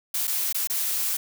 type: noise with dropouts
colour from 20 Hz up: blue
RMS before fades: -26 dBFS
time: 0.14-1.17 s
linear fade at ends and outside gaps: 5 ms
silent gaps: 0.272-0.276 / 0.527-0.545 / 0.673-0.698 s
effects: none